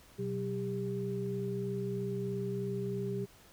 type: tone cluster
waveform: sine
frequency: 125.1 / 188.2 / 399.4 Hz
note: B2 / F#3 / G4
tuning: +23 / +30 / +32 cents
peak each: -38 / -38 / -36 dBFS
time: 0.18-3.26 s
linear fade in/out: 20 ms
effects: pink hiss -59 dBFS RMS until 3.52 s